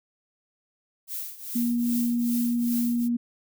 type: noise with tremolo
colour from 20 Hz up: violet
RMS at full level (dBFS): -32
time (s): 1.07-3.09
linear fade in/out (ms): 50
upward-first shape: triangle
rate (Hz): 2.5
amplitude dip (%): 85
type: tone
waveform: sine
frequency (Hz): 238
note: A#3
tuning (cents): +36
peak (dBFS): -22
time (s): 1.55-3.17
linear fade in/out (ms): 10
effects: none